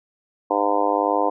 harmonic tone, 101.9 Hz, G#2, 32 cents flat, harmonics 3 / 4 / 5 / 6 / 7 / 8 / 9 / 10, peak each -26 / -28 / -24 / -28 / -24 / -29 / -24 / -27 dBFS, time 0.5-1.3 s, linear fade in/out 10 ms, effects none

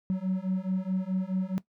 triangle beating tone pair, 185 / 189.7 Hz, F#3 / F#3, 0 / +43 cents, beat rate 4.7 Hz, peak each -27 dBFS, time 0.1-1.58 s, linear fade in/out 0 ms, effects noise-tail reverb RT60 0.1 s tail -18 dB re dry + tanh soft clip ceiling -19 dBFS

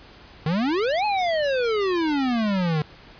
square exponential two-way sweep, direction up then down, 148 to 860 to 148 Hz, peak -21 dBFS, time 0.46-2.82 s, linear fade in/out 2 ms, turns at 1.05 s, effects pink hiss -47 dBFS RMS until 3.19 s + resampled to 11025 Hz

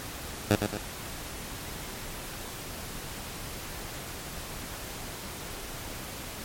10% pulse tone with echo, 103.83 Hz, G#2, in tune, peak -11 dBFS, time 0.5-0.56 s, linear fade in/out 10 ms, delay 110 ms, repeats 2, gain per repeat -6 dB, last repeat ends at 0.78 s, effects pink hiss -39 dBFS RMS until 6.44 s + MP3 64 kbps

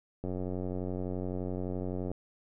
click train, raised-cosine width 2 ms, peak -23 dBFS, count 173, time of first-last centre 0.24-2.116 s, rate 91.7 Hz, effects none

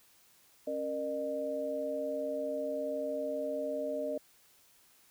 sine tone cluster, 273.3 / 467.3 / 606 Hz, C#4 / A#4 / D#5, -24 / +4 / -46 cents, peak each -40 / -39 / -34 dBFS, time 0.67-4.18 s, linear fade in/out 5 ms, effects white hiss -64 dBFS RMS until 5.1 s

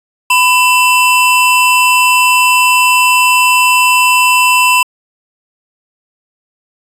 square tone pair together, 1000 / 2680 Hz, B5 / E7, +21 / +28 cents, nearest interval octave + perfect fourth, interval 1707 cents, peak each -10 dBFS, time 0.3-4.83 s, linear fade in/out 5 ms, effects resampled to 32000 Hz

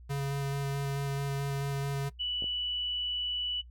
square tone with vibrato, 139.4 Hz, C#3, 10 cents sharp, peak -31 dBFS, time 0.09-2.1 s, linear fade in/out 20 ms, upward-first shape square, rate 4.6 Hz, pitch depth 9 cents each way
sine tone, 2960 Hz, F#7, in tune, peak -30 dBFS, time 2.19-3.62 s, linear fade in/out 20 ms
clicks, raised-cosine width 2 ms, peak -30 dBFS, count 2, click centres 2.423 / 2.442 s
effects noise-tail reverb RT60 0.1 s tail -19 dB re dry + added 60 Hz sine -48 dBFS peak until 3.7 s

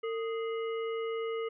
harmonic tone with a mistuned harmonic, 415.3 Hz, G#4, in tune, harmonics 1 / 3 / 5 / 7, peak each -32 / -42 / -46 / -49 dBFS, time 0.03-1.49 s, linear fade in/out 10 ms, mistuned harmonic 1, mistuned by +150 cents, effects none

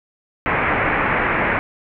white low-pass noise, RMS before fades -19 dBFS, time 0.46-1.59 s, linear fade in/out 0 ms, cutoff 2300 Hz, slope 48 dB/octave, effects none

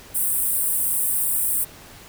pink high-pass noise, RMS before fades -22 dBFS, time 0.14-1.65 s, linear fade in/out 20 ms, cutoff 8300 Hz, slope 96 dB/octave, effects pink hiss -44 dBFS RMS until 2.08 s

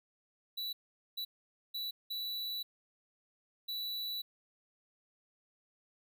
square tone bursts at uneven times, 3948 Hz, B7, 1 cent flat, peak -37 dBFS, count 5, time 0.57-0.73 / 1.17-1.25 / 1.74-1.91 / 2.1-2.63 / 3.68-4.22 s, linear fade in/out 10 ms, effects none

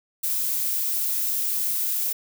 violet noise, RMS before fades -25 dBFS, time 0.23-2.13 s, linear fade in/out 10 ms, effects none

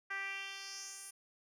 10% pulse tone with band-pass filter sweep, 392 Hz, G4, in tune, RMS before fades -44 dBFS, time 0.1-1.11 s, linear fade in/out 10 ms, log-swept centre 1700 to 10000 Hz, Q 2.8, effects none

